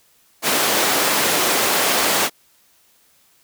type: high-pass noise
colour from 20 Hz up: pink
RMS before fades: -18 dBFS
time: 0.42-2.3 s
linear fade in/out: 50 ms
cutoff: 370 Hz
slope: 12 dB/octave
effects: white hiss -57 dBFS RMS until 3.43 s